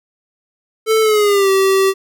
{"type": "tone with pitch glide", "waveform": "square", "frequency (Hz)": [440.9, 386], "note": ["A4", "G4"], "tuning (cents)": [4, -27], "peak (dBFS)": -11, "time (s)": [0.86, 1.94], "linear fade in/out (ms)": 50, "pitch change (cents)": -231, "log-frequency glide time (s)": [1.01, 1.5], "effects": []}